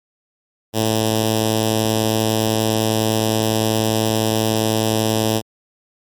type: tone with notch filter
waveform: 5% pulse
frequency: 110 Hz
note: A2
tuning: in tune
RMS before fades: -18 dBFS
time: 0.73-5.42 s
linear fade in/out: 50 ms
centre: 1300 Hz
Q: 0.6
effects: MP3 96 kbps